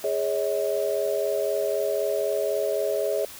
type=chord; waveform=sine; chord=Ab suspended fourth; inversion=none; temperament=equal with one note detuned; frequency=415.3 / 554.4 / 638.3 Hz; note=Ab4 / Db5 / Eb5; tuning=0 / 0 / +44 cents; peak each=-27 dBFS; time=0.04-3.25 s; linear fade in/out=2 ms; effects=white hiss -42 dBFS RMS until 3.39 s